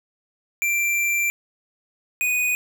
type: tone pair in turn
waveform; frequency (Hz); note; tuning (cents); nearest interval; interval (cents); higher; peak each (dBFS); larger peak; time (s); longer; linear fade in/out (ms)
square; 2356 / 2481; D7 / D#7; +5 / -6; minor second; 89; second; -20; neither; 0.62-1.3 / 2.21-2.55; first; 0
effects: none